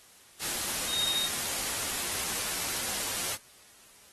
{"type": "tone in noise", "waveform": "sine", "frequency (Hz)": 3729, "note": "A#7", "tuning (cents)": 0, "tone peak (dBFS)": -28, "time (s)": [0.87, 1.29], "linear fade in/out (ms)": 50, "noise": "white", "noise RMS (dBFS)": -32, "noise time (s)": [0.39, 3.38], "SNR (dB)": 1, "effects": ["white hiss -56 dBFS RMS until 4.12 s", "AAC 32 kbps"]}